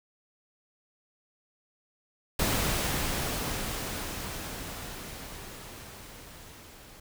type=noise with level ramp; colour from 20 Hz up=pink; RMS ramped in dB=-27 to -51 dBFS; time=2.39-7 s; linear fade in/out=5 ms; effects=none